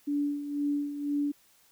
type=tone with tremolo; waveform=sine; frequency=288.8 Hz; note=D4; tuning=29 cents flat; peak=-25 dBFS; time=0.07-1.32 s; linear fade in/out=10 ms; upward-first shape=sine; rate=2 Hz; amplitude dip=65%; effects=white hiss -63 dBFS RMS until 1.71 s

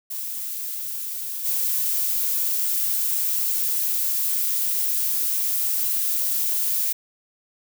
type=noise with level steps; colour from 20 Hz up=violet; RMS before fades=-30 / -23 dBFS; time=0.1-6.93 s; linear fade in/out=10 ms; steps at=1.44 s; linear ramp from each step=20 ms; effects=none

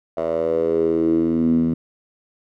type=tone with band-pass filter sweep; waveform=10% pulse; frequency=82 Hz; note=E2; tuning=9 cents flat; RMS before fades=-19 dBFS; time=0.17-1.74 s; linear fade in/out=5 ms; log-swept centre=650 to 210 Hz; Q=5.8; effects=none

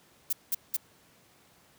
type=noise bursts; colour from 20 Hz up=violet; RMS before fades=-28 dBFS; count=3; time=0.3-0.767 s; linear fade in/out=5 ms; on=29 ms; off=190 ms; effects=pink hiss -61 dBFS RMS until 1.78 s + high-pass 100 Hz 12 dB/octave

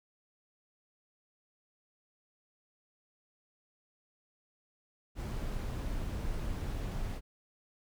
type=noise; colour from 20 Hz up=brown; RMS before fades=-36 dBFS; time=5.15-7.21 s; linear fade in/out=50 ms; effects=none

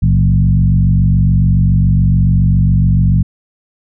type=tone with frequency modulation; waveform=sine; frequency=113.7 Hz; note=A#2; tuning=43 cents flat; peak=-7 dBFS; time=0.02-3.23 s; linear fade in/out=10 ms; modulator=47.1 Hz; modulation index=1.4; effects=none

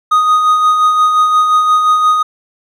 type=tone with tremolo; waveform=triangle; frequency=1244.5 Hz; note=D#6; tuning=in tune; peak=-4 dBFS; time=0.11-2.23 s; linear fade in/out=10 ms; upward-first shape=sine; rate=5.7 Hz; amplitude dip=40%; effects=none

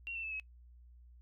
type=tone with pitch steps; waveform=sine; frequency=2744 / 2683 / 2623 / 2565 Hz; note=F7 / E7 / E7 / E7; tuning=-31 / +30 / -9 / -48 cents; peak=-38 dBFS; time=0.07-0.398 s; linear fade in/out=0 ms; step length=82 ms; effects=noise-tail reverb RT60 0.1 s tail -23 dB re dry + added 60 Hz sine -55 dBFS peak until 1.21 s

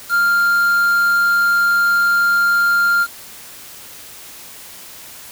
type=tone with quantisation; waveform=triangle; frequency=1396.9 Hz; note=F6; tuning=in tune; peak=-10 dBFS; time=0.09-3.07 s; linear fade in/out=50 ms; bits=5; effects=white hiss -37 dBFS RMS until 5.31 s

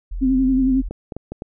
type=tone; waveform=sine; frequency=42.02 Hz; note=E1; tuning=34 cents sharp; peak=-24 dBFS; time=0.11-0.89 s; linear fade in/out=10 ms
type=tone with vibrato; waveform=sine; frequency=261.6 Hz; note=C4; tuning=in tune; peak=-14 dBFS; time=0.21-0.82 s; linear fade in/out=20 ms; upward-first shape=sine; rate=11 Hz; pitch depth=44 cents each way
type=clicks; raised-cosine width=2 ms; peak=-16 dBFS; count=5; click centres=0.91 / 1.122 / 1.166 / 1.32 / 1.421 s
effects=none

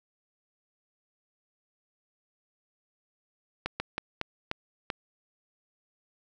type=slowing click train; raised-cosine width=0.3 ms; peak=-14 dBFS; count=6; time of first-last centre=3.66-4.902 s; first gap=140 ms; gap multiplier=1.29; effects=none

